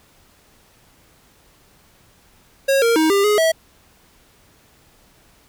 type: tone with pitch steps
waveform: square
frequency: 545 / 464 / 316 / 398.6 / 418.6 / 649 Hz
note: C#5 / A#4 / D#4 / G4 / G#4 / E5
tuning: -29 / -8 / +27 / +29 / +14 / -27 cents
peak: -14 dBFS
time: 2.68-3.52 s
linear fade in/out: 10 ms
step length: 140 ms
effects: pink hiss -54 dBFS RMS until 5.48 s